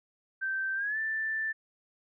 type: tone with pitch glide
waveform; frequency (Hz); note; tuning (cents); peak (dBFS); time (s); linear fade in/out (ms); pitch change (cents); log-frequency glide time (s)
sine; 1557 to 1768; G6 to A6; -12 to +8; -29; 0.41-1.53; 20; +220; 0.75-0.98
effects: none